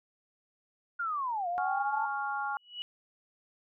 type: linear two-way sweep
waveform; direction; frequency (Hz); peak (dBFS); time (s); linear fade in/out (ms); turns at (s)
sine; down then up; 1438 to 687 to 897; -30; 0.99-2.06; 10; 1.48
type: chord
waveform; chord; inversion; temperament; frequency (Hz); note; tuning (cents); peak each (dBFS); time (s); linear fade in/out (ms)
sine; Db major; second; equal; 830.6 / 1108.7 / 1396.9; Ab5 / Db6 / F6; 0 / 0 / 0; -34 / -38 / -35; 1.58-2.57; 0
type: tone with exponential growth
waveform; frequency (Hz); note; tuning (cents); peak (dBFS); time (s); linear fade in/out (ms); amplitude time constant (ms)
sine; 2933; F#7; -16; -32; 2.56-2.82; 0; 55
effects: none